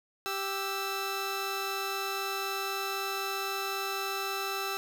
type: tone pair together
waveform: 15% pulse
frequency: 392 / 1321.3 Hz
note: G4 / E6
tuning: 0 / +4 cents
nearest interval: octave + major sixth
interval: 2104 cents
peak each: -28 dBFS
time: 0.26-4.77 s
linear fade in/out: 0 ms
effects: none